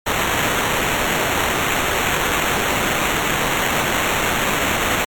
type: noise with sample-and-hold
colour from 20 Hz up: white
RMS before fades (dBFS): -19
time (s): 0.06-5.05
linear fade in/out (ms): 10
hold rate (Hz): 4900
effects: MP3 96 kbps